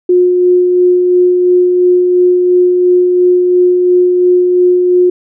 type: tone with tremolo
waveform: sine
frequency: 359.6 Hz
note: F#4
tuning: 49 cents flat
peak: -4 dBFS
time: 0.09-5.1 s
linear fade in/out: 5 ms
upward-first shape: sine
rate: 2.9 Hz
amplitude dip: 30%
effects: none